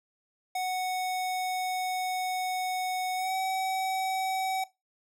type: tone with pitch glide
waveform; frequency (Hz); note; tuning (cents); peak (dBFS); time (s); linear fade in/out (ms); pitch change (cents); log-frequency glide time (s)
square; 740 to 758.6; F#5 to F#5; 0 to +43; -29; 0.55-4.64; 5; +43; 3.16-3.34
effects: noise-tail reverb RT60 0.2 s tail -17 dB re dry